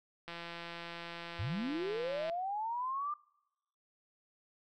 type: click train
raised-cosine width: 0.3 ms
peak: -28 dBFS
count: 344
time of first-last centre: 0.28-2.298 s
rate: 170 Hz
type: linear sweep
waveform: sine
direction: up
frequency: 82.41 to 1205 Hz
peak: -34 dBFS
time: 1.39-3.14 s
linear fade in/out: 5 ms
effects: noise-tail reverb RT60 0.9 s tail -25 dB re dry